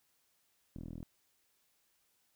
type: tone with low-pass filter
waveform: 10% pulse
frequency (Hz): 41.2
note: E1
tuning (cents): 0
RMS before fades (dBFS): -45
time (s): 0.76-1.03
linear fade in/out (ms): 0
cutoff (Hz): 330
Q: 1.6
effects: white hiss -75 dBFS RMS until 2.35 s